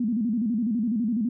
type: tone with vibrato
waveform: sine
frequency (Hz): 226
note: A3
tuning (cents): +47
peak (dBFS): -22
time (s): 0-1.29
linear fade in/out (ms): 5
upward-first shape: square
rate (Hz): 12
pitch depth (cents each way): 130
effects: none